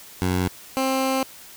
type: tone pair in turn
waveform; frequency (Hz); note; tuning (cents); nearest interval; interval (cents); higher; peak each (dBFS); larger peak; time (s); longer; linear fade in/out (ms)
15% pulse; 91.4 / 264.7; F#2 / C4; -21 / +20; octave + tritone; 1841; second; -14; neither; 0.22-0.48 / 0.77-1.23; second; 0
effects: white hiss -44 dBFS RMS until 1.56 s